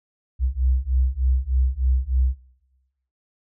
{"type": "beating tone pair", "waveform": "sine", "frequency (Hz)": [62.6, 65.9], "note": ["B1", "C2"], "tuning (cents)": [24, 13], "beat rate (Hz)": 3.3, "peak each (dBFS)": -21, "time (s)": [0.39, 2.36], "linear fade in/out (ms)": 50, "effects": ["noise-tail reverb RT60 1.0 s tail -19 dB re dry"]}